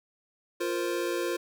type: chord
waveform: square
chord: F suspended fourth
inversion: none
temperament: equal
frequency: 349.2 / 466.2 / 523.3 Hz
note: F4 / Bb4 / C5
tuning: 0 / 0 / 0 cents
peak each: -31 / -35 / -35 dBFS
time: 0.6-1.37 s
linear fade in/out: 10 ms
effects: none